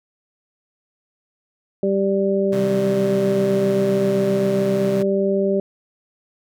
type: harmonic tone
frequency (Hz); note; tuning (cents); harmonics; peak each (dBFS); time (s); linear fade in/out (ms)
196; G3; 0; 1 / 2 / 3; -21 / -19 / -22; 1.83-5.6; 2
type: chord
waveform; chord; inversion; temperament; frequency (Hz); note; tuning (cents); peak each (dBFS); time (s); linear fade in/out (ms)
sawtooth; C diminished; none; just; 130.81 / 156.98 / 188.37; C3 / Eb3 / Gb3; 0 / +16 / +31; -24 / -30 / -29; 2.52-5.03; 10
effects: none